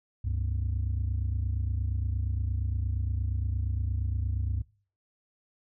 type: tone pair together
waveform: sine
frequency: 69 / 97.58 Hz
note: C#2 / G2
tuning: -7 / -7 cents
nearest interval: tritone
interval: 600 cents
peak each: -28 dBFS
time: 0.24-4.62 s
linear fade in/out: 10 ms
effects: noise-tail reverb RT60 0.4 s tail -21 dB re dry + tanh soft clip ceiling -23 dBFS

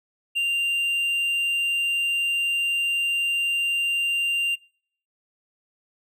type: tone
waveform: triangle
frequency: 2784 Hz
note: F7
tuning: 6 cents flat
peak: -19 dBFS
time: 0.35-4.56 s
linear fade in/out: 20 ms
effects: noise-tail reverb RT60 0.6 s tail -26 dB re dry

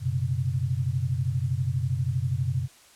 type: chord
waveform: sine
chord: F# suspended fourth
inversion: none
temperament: equal with one note detuned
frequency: 92.5 / 123.47 / 135.9 Hz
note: F#2 / B2 / C#3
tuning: 0 / 0 / -34 cents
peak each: -30 / -27 / -28 dBFS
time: 0-2.68 s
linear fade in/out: 50 ms
effects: white hiss -54 dBFS RMS until 2.95 s + low-pass 10000 Hz 12 dB/octave

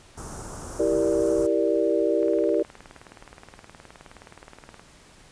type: band-stop noise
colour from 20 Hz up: pink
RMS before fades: -37 dBFS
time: 0.17-1.47 s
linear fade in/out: 10 ms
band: 1500 to 5600 Hz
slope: 48 dB/octave
type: chord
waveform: sine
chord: E half-diminished seventh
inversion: none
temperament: equal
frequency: 329.6 / 392 / 466.2 / 587.3 Hz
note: E4 / G4 / Bb4 / D5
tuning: 0 / 0 / 0 / 0 cents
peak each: -25 dBFS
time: 0.79-2.63 s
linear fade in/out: 10 ms
type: click train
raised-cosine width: 0.5 ms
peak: -28 dBFS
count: 50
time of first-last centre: 2.23-4.795 s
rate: 19.1 Hz
effects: pink hiss -52 dBFS RMS until 5.31 s + resampled to 22050 Hz

